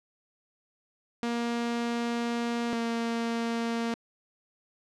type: tone pair in turn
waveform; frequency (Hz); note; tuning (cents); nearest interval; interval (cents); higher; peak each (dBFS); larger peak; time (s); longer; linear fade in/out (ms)
sawtooth; 235.8 / 231.6; A#3 / A#3; +20 / -11; unison; 31; first; -24; neither; 1.23-2.73 / 2.73-3.94; first; 0
effects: low-pass 6000 Hz 12 dB/octave